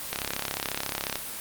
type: click train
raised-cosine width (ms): 0.2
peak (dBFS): -10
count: 36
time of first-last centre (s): 0.13-1.156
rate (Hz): 34.1
effects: white hiss -36 dBFS RMS until 1.4 s + Opus 24 kbps